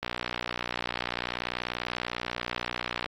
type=click train; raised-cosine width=0.3 ms; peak=-14 dBFS; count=184; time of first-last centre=0.03-3.06 s; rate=60.4 Hz; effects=AAC 48 kbps